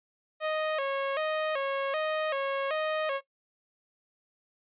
sawtooth tone with vibrato, 584 Hz, D5, 10 cents flat, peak -24 dBFS, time 0.4-3.21 s, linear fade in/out 50 ms, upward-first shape square, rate 1.3 Hz, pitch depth 110 cents each way, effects noise-tail reverb RT60 0.1 s tail -18 dB re dry + resampled to 8000 Hz

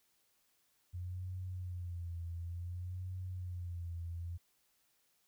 sine tone with vibrato, 88.4 Hz, F2, 22 cents sharp, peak -39 dBFS, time 0.93-4.38 s, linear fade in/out 20 ms, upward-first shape sine, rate 0.56 Hz, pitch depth 73 cents each way, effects white hiss -75 dBFS RMS until 5.27 s

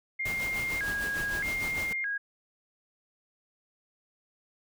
sine tone with vibrato, 1864.7 Hz, A#6, in tune, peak -29 dBFS, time 0.19-2.18 s, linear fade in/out 10 ms, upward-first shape square, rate 0.81 Hz, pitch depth 220 cents each way
pink noise with tremolo, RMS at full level -37 dBFS, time 0.25-1.93 s, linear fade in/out 5 ms, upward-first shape sine, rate 6.6 Hz, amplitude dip 55%
effects none

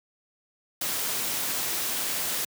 white noise, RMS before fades -29 dBFS, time 0.81-2.45 s, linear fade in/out 5 ms, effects high-pass 100 Hz 12 dB/octave

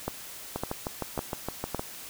two click trains, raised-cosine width 1 ms, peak -16 / -15 dBFS, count 9 / 4, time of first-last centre 0.56-1.795 / 0.08-1.747 s, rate 6.48 / 1.8 Hz, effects white hiss -43 dBFS RMS until 2.09 s

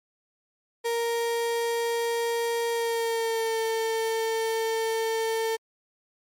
35% pulse tone with pitch glide, 466.2 to 448.8 Hz, A#4 to A4, 0 to +34 cents, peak -23 dBFS, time 0.84-5.57 s, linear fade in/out 20 ms, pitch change -66 cents, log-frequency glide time 2.71-3.56 s, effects MP3 64 kbps

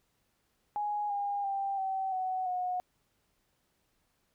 sine tone with pitch steps, 831 / 809.2 / 788 / 767.3 / 747.2 / 727.6 Hz, G#5 / G#5 / G5 / G5 / F#5 / F#5, +1 / -45 / +9 / -37 / +17 / -29 cents, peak -30 dBFS, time 0.76-2.8 s, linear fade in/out 0 ms, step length 340 ms, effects pink hiss -75 dBFS RMS until 4.34 s

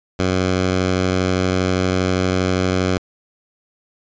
10% pulse tone, 92.5 Hz, F#2, in tune, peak -8 dBFS, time 0.19-2.98 s, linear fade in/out 5 ms, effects resampled to 16000 Hz

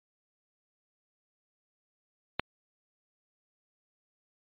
click, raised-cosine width 0.3 ms, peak -10 dBFS, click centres 2.396 s, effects resampled to 8000 Hz

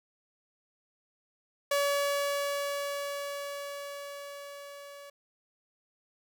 sawtooth tone with level ramp, 568 Hz, C#5, 42 cents sharp, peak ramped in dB -21 to -42 dBFS, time 1.71-5.1 s, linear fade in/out 5 ms, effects none

